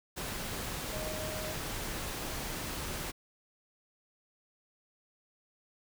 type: tone in noise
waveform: sine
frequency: 622.3 Hz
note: D#5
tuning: in tune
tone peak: -40 dBFS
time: 0.92-1.54 s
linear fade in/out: 20 ms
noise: pink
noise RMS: -38 dBFS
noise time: 0.16-3.12 s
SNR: -5 dB
effects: none